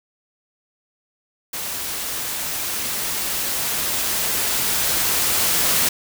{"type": "noise with level ramp", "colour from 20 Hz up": "white", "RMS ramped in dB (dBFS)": [-28, -18], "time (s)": [1.53, 5.89], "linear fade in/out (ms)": 5, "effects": []}